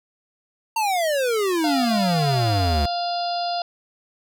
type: exponential sweep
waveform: square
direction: down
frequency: 925 to 69.3 Hz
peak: -20 dBFS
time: 0.76-2.86 s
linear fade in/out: 5 ms
type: harmonic tone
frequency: 698 Hz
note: F5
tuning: 1 cent flat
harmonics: 1 / 2 / 4 / 5 / 6 / 7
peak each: -23 / -38 / -39 / -37 / -34 / -32 dBFS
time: 1.64-3.62 s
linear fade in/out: 2 ms
effects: none